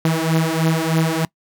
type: beating tone pair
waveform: sawtooth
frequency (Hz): 160 / 163.2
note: D#3 / E3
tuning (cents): +49 / -17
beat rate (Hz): 3.2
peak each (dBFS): -15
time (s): 0.05-1.25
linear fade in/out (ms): 2
effects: noise-tail reverb RT60 0.1 s tail -23 dB re dry